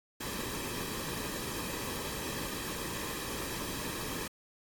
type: noise with comb filter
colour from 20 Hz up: pink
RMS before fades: -38 dBFS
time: 0.2-4.28 s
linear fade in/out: 10 ms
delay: 1.4 ms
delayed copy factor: -0.6
effects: AAC 64 kbps